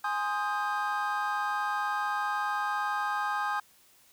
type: chord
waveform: triangle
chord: Ab major seventh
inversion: none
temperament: equal with one note detuned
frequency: 830.6 / 1046.5 / 1244.5 / 1589 Hz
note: Ab5 / C6 / Eb6 / G6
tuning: 0 / 0 / 0 / +23 cents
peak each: -30 / -34 / -31 / -32 dBFS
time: 0.04-3.6 s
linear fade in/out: 5 ms
effects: tanh soft clip ceiling -17 dBFS + white hiss -61 dBFS RMS until 4.12 s